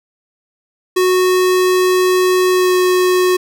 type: tone with pitch glide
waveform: square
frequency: 367.9 to 365.4 Hz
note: F#4 to F#4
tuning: -10 to -22 cents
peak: -11 dBFS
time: 0.96-3.37 s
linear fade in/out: 10 ms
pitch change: -12 cents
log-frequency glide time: 2.51-2.74 s
effects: none